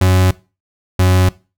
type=tone pair in turn; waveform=40% pulse; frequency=92.6 / 92.13 Hz; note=F#2 / F#2; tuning=+2 / -7 cents; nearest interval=unison; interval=9 cents; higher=first; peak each=-8 dBFS; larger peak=neither; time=0.01-0.31 / 0.99-1.29 s; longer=neither; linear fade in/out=5 ms; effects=noise-tail reverb RT60 0.3 s tail -20 dB re dry